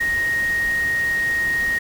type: tone in noise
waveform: sine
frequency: 1869 Hz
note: A#6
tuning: 4 cents sharp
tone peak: -18 dBFS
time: 0-1.79 s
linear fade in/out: 10 ms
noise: pink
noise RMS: -34 dBFS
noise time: 0-1.79 s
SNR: +13 dB
effects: none